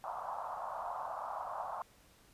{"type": "band-pass noise", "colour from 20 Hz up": "pink", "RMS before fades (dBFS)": -41, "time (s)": [0.04, 1.82], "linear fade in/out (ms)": 0, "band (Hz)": [660, 1200], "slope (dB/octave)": 48, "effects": ["pink hiss -64 dBFS RMS until 2.33 s", "resampled to 32000 Hz"]}